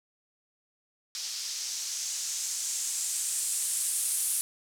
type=noise with low-pass filter sweep; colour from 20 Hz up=violet; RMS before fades=-32 dBFS; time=1.15-4.41 s; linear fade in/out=0 ms; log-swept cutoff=5200 to 10000 Hz; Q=2.4; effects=none